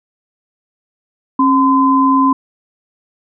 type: tone pair together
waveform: sine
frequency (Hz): 270.9 / 1022.8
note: C#4 / C6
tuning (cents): -40 / -40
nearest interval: octave + major seventh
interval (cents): 2300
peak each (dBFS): -11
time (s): 1.39-2.33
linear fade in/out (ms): 5
effects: none